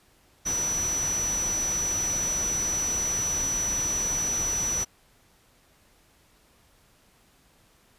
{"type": "tone in noise", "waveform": "sine", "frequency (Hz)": 5920, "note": "F#8", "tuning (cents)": 0, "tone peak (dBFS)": -25, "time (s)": [0.45, 4.85], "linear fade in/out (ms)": 20, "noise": "pink", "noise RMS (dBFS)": -35, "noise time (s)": [0.45, 4.85], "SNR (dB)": 7, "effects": ["pink hiss -61 dBFS RMS until 7.98 s", "resampled to 32000 Hz"]}